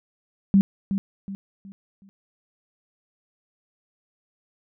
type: tone with echo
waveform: sine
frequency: 196 Hz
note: G3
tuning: in tune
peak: -12 dBFS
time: 0.54-0.61 s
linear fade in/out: 0 ms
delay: 370 ms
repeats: 4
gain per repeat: -9 dB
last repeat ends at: 2.09 s
effects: none